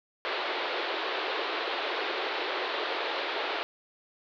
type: band-pass noise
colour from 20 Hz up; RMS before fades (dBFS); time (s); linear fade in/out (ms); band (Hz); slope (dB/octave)
pink; -32; 0.25-3.63; 0; 350 to 4200; 48
effects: none